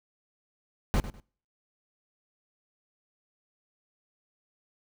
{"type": "noise with echo", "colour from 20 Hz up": "brown", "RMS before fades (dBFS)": -24, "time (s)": [0.94, 1], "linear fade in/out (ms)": 0, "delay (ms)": 100, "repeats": 2, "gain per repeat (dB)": -13, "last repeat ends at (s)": 1.2, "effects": ["noise-tail reverb RT60 0.5 s tail -25 dB re dry"]}